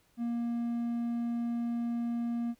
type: tone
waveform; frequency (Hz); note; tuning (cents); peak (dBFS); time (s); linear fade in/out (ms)
triangle; 235.6; A#3; +19; -28; 0.17-2.55; 50
effects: pink hiss -69 dBFS RMS until 2.59 s